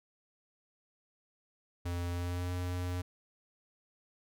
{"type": "tone with pitch glide", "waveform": "square", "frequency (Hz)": [87.31, 89.56], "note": ["F2", "F2"], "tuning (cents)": [0, 44], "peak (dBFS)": -34, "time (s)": [1.85, 3.02], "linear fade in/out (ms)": 10, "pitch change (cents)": 44, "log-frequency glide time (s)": [2.11, 2.51], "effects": []}